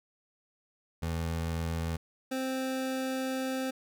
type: tone pair in turn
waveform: 25% pulse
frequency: 82.5 / 261.9 Hz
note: E2 / C4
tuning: +2 / +2 cents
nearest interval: octave + minor sixth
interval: 2000 cents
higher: second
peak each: -27 dBFS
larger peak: neither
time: 1.02-1.97 / 2.31-3.71 s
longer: second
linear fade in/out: 10 ms
effects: none